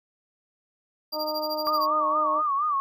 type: tone with tremolo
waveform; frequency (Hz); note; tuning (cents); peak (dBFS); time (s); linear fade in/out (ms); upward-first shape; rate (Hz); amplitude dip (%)
square; 4752; D8; +20; -29; 1.12-1.87; 10; sine; 13; 95
type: harmonic tone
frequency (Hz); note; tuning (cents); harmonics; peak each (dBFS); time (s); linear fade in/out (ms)
306.5; D#4; -26; 1 / 2 / 3 / 4; -37 / -29 / -33 / -37; 1.12-2.43; 50
type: tone with vibrato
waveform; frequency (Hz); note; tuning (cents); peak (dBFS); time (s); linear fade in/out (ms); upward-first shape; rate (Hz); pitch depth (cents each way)
sine; 1161; D6; -20; -22; 1.67-2.8; 0; sine; 4.3; 110
effects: none